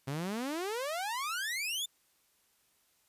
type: exponential sweep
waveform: sawtooth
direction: up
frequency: 130.7 to 3627 Hz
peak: -30 dBFS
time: 0.07-1.86 s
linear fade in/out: 10 ms
effects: white hiss -71 dBFS RMS until 3.08 s + resampled to 32000 Hz